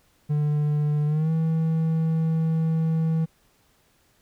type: tone with pitch glide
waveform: triangle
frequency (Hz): 148.8 to 161.33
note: D3 to E3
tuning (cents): +23 to -37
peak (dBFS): -18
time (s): 0.29-3.26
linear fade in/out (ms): 20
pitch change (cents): +140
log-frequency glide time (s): 1.06-1.31
effects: pink hiss -63 dBFS RMS until 4.21 s